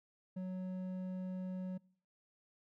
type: tone with hard clipping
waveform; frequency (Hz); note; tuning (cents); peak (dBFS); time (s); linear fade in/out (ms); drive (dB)
sine; 185; F#3; 0; -40; 0.36-1.78; 10; 6
effects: noise-tail reverb RT60 0.6 s tail -25 dB re dry